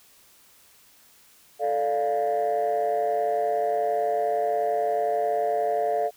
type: chord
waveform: sine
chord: D minor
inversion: second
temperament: equal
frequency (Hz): 440 / 587.3 / 698.5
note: A4 / D5 / F5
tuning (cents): 0 / 0 / 0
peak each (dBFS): -26 / -26 / -23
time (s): 1.59-6.11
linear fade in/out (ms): 50
effects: tanh soft clip ceiling -17 dBFS + white hiss -56 dBFS RMS until 6.16 s